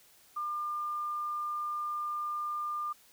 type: tone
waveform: sine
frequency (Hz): 1200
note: D6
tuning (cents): +37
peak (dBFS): -32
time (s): 0.36-2.93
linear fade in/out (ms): 10
effects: white hiss -61 dBFS RMS until 3.12 s